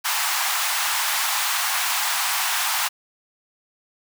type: high-pass noise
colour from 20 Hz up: pink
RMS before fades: -23 dBFS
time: 0.04-2.89 s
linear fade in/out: 20 ms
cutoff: 780 Hz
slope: 48 dB/octave
effects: none